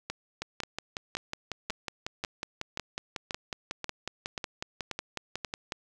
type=two click trains; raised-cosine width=0.2 ms; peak=-16 / -16 dBFS; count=30 / 11; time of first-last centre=0.42-5.722 / 0.1-5.448 s; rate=5.47 / 1.87 Hz; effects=none